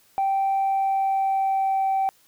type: tone with pitch glide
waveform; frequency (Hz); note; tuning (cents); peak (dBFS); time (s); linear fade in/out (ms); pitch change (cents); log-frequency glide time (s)
sine; 780 to 773.3; G5 to G5; -9 to -24; -18; 0.18-2.09; 0; -15; 0.54-1.87
effects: tanh soft clip ceiling -17 dBFS + white hiss -59 dBFS RMS until 2.27 s